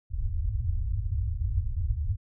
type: low-pass noise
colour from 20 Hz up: white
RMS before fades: -28 dBFS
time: 0.1-2.17 s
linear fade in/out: 50 ms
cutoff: 110 Hz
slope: 96 dB/octave
effects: none